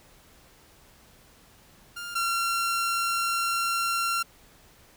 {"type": "tone pair in turn", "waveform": "sawtooth", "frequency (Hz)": [1400, 1369.6], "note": ["F6", "F6"], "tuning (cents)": [4, -34], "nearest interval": "unison", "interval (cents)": 38, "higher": "first", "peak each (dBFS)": [-31, -21], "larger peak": "second", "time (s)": [[1.96, 2.15], [2.15, 4.23]], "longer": "second", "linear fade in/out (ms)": 10, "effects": ["pink hiss -56 dBFS RMS until 4.96 s"]}